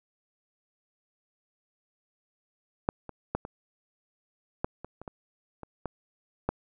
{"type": "clicks", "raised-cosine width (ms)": 1, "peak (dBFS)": [-10, -25, -13, -24, -13, -25, -28, -24, -26, -18, -12], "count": 11, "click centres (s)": [2.889, 3.093, 3.35, 3.451, 4.645, 4.846, 5.016, 5.078, 5.633, 5.857, 6.49], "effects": []}